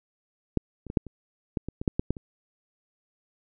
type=clicks; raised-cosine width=3 ms; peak=-9 / -26 / -21 / -7 / -27 / -14 / -20 / -19 / -9 / -11 / -12 / -26 dBFS; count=12; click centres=0.573 / 0.867 / 0.901 / 0.972 / 1.067 / 1.572 / 1.686 / 1.815 / 1.878 / 1.995 / 2.106 / 2.168 s; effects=none